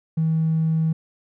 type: tone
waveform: triangle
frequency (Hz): 160.4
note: E3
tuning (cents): -47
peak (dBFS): -14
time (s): 0.17-0.93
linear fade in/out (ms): 10
effects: tanh soft clip ceiling -15 dBFS